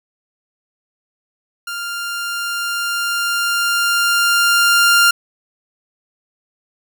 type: tone with level ramp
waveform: sawtooth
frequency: 1396.9 Hz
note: F6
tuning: in tune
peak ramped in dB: -20 to -5 dBFS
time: 1.67-5.11 s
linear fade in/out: 5 ms
effects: none